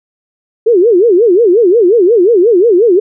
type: tone with vibrato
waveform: sine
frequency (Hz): 407.9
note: G#4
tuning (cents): -31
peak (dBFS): -4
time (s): 0.66-3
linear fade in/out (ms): 10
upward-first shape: sine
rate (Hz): 5.6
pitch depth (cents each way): 290
effects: none